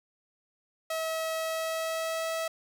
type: tone with pitch glide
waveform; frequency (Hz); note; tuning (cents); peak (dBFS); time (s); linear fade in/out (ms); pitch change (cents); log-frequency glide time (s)
sawtooth; 644 to 650.4; E5 to E5; -41 to -23; -26; 0.9-2.48; 5; +18; 1.36-2.33
effects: none